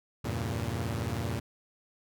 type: chord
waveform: sawtooth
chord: E diminished seventh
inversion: none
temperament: equal with one note detuned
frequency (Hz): 82.41 / 98 / 115.94 / 138.59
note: E2 / G2 / Bb2 / Db3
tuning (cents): 0 / 0 / -9 / 0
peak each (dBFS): -33 / -33 / -30 / -36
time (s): 0.24-1.4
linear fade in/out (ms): 10
effects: none